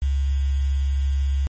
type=tone with quantisation; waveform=sine; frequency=68.7 Hz; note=C#2; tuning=15 cents flat; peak=-18 dBFS; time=0.02-1.47 s; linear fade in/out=0 ms; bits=7; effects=MP3 32 kbps